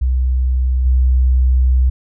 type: tone with level steps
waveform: sine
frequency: 63.6 Hz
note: C2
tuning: 48 cents flat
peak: -12 / -9 dBFS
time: 0.01-1.9 s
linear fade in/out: 10 ms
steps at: 0.85 s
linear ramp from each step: 10 ms
effects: none